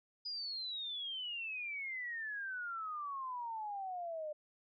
sine exponential sweep, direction down, 4975 to 595 Hz, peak -39 dBFS, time 0.25-4.33 s, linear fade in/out 10 ms, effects none

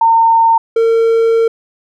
sine / triangle tone pair in turn, 911 / 455.5 Hz, A#5 / A#4, -40 / -40 cents, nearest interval octave, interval 1200 cents, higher first, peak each -6 dBFS, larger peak neither, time 0.01-0.58 / 0.76-1.48 s, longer second, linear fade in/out 5 ms, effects none

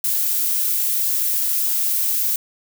violet noise, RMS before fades -20 dBFS, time 0.04-2.36 s, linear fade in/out 2 ms, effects none

